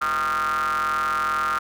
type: ring-modulated tone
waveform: square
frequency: 73.4 Hz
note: D2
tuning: in tune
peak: -19 dBFS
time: 0.01-1.59 s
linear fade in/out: 10 ms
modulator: 1300 Hz
effects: none